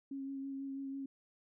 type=tone with vibrato; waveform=sine; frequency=272.6 Hz; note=C#4; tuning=29 cents flat; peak=-39 dBFS; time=0.11-1.06 s; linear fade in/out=5 ms; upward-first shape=sine; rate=6.1 Hz; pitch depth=16 cents each way; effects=none